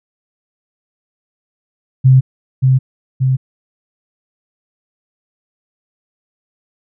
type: tone with echo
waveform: sine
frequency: 130.81 Hz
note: C3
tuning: in tune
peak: -4 dBFS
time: 2.04-2.21 s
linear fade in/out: 20 ms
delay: 580 ms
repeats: 2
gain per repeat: -3 dB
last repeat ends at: 3.37 s
effects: none